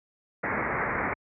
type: low-pass noise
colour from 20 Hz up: white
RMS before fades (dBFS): -29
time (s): 0.43-1.14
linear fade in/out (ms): 10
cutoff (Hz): 2200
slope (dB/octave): 96
effects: high-pass 60 Hz 12 dB/octave